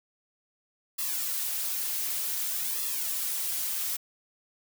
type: noise with flanger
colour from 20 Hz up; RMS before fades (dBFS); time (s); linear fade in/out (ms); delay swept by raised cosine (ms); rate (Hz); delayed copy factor
blue; -31; 0.98-3.97; 10; 1.3 to 5.3; 0.54; -1
effects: none